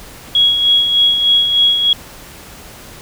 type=tone with tremolo; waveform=sine; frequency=3322 Hz; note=G#7; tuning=in tune; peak=-7 dBFS; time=0.35-1.93 s; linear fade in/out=2 ms; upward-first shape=sine; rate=3.3 Hz; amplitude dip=50%; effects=pink hiss -36 dBFS RMS until 3.01 s